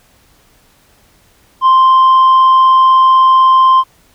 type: tone with tanh clipping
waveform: sine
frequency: 1046 Hz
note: C6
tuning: 1 cent flat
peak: -5 dBFS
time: 1.61-3.84 s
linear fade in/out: 50 ms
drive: 2 dB
effects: pink hiss -50 dBFS RMS until 4.14 s